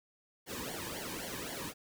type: noise with flanger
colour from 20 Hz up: pink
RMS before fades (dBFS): -41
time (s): 0.46-1.74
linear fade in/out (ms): 50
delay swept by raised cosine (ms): 0.78 to 1.5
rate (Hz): 3.8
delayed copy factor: -0.85
effects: none